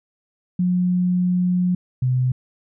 sine tone pair in turn, 180 / 127.28 Hz, F#3 / C3, -47 / -47 cents, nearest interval tritone, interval 600 cents, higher first, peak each -16 dBFS, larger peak neither, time 0.59-1.75 / 2.02-2.32 s, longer first, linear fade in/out 5 ms, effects none

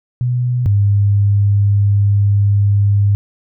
sine tone pair in turn, 123.47 / 101.26 Hz, B2 / G#2, 0 / -43 cents, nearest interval minor third, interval 343 cents, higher first, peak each -13 / -9 dBFS, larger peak second, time 0.21-0.66 / 0.66-3.15 s, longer second, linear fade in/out 0 ms, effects none

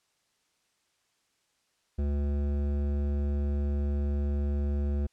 triangle tone with hard clipping, 71.7 Hz, D2, 41 cents flat, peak -28 dBFS, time 1.98-5.07 s, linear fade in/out 10 ms, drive 17 dB, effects white hiss -73 dBFS RMS until 5.12 s + low-pass 8000 Hz 12 dB/octave

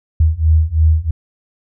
sine beating tone pair, 77.78 / 80.78 Hz, D#2 / E2, 0 / -35 cents, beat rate 3 Hz, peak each -13 / -12 dBFS, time 0.2-1.11 s, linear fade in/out 5 ms, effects none

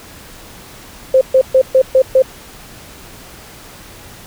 sine tone bursts, 523.3 Hz, C5, in tune, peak -5 dBFS, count 6, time 1.14-2.222 s, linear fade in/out 5 ms, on 72 ms, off 130 ms, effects pink hiss -37 dBFS RMS until 4.26 s

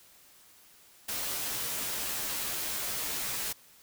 white noise with comb filter, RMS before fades -34 dBFS, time 1.08-3.53 s, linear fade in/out 10 ms, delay 12 ms, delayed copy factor -1, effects white hiss -58 dBFS RMS until 3.82 s

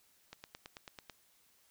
click train, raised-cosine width 0.2 ms, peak -29 dBFS, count 8, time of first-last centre 0.33-1.098 s, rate 9.12 Hz, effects white hiss -69 dBFS RMS until 1.7 s

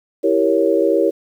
sine chord, E diminished seventh, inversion none, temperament equal, 329.6 / 392 / 466.2 / 554.4 Hz, E4 / G4 / Bb4 / Db5, 0 / 0 / 0 / 0 cents, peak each -18 dBFS, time 0.23-1.11 s, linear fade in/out 20 ms, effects 8-bit

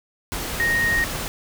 sine tone in noise, 1863 Hz, A#6, 2 cents flat, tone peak -18 dBFS, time 0.6-1.04 s, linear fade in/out 0 ms, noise pink, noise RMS -28 dBFS, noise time 0.32-1.28 s, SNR +7 dB, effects none

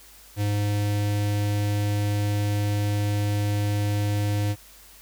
square tone with notch filter, 103.1 Hz, G#2, 12 cents flat, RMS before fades -24 dBFS, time 0.36-4.56 s, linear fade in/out 50 ms, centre 1200 Hz, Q 1.7, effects added 50 Hz sine -55 dBFS peak until 5.01 s + white hiss -50 dBFS RMS until 5.01 s

